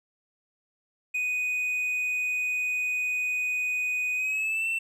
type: tone with pitch glide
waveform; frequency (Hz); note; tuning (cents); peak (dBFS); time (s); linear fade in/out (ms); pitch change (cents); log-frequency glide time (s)
triangle; 2489 to 2683; D#7 to E7; 0 to +30; -24; 1.14-4.79; 10; +130; 4.15-4.67
effects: none